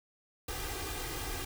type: noise with comb filter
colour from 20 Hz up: pink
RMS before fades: -38 dBFS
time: 0.48-1.45 s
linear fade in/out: 5 ms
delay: 2.5 ms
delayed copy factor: +1
effects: none